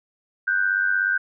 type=tone pair together; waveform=sine; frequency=1471.4 / 1568 Hz; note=F#6 / G6; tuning=-10 / 0 cents; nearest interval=minor second; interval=110 cents; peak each=-22 / -21 dBFS; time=0.47-1.18 s; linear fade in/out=10 ms; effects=none